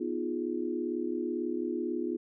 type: chord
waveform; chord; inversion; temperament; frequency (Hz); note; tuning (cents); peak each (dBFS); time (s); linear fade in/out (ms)
sine; F half-diminished seventh; second; equal; 246.9 / 311.1 / 349.2 / 415.3; Cb4 / Eb4 / F4 / Ab4; 0 / 0 / 0 / 0; -36 / -36 / -33 / -39; 0-2.17; 10
effects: none